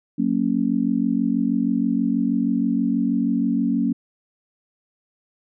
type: chord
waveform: sine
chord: F# major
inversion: none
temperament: just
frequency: 185 / 231.2 / 277.5 Hz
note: F#3 / A#3 / C#4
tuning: 0 / -14 / +2 cents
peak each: -25 / -21 / -22 dBFS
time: 0.18-3.93 s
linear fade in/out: 10 ms
effects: none